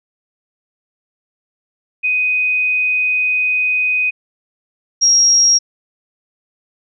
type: tone pair in turn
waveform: sine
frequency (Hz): 2500 / 5612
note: D#7 / F8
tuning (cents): +8 / +8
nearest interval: octave + major second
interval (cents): 1400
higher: second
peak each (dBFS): -13 / -8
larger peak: second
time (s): 2.03-4.11 / 5.01-5.59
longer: first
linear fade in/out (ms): 20
effects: none